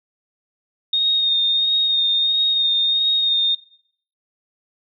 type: tone with vibrato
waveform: sine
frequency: 3695 Hz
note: A#7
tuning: 16 cents flat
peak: -15 dBFS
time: 0.93-3.55 s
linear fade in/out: 5 ms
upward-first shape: sine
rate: 1.5 Hz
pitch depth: 21 cents each way
effects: noise-tail reverb RT60 0.6 s tail -20 dB re dry